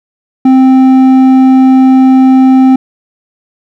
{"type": "tone with hard clipping", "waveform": "sine", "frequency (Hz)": 261.6, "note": "C4", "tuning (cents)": 0, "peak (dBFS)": -3, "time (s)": [0.45, 2.76], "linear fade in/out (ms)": 5, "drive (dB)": 6, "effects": []}